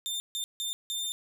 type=tone bursts at uneven times; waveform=sawtooth; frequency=3597 Hz; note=A7; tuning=37 cents sharp; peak=-28 dBFS; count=4; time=0.06-0.2 / 0.35-0.44 / 0.6-0.73 / 0.9-1.12 s; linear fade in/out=0 ms; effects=none